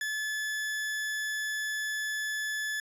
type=tone; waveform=40% pulse; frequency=1725 Hz; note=A6; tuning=35 cents flat; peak=-30 dBFS; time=0.01-2.8 s; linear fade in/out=2 ms; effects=resampled to 32000 Hz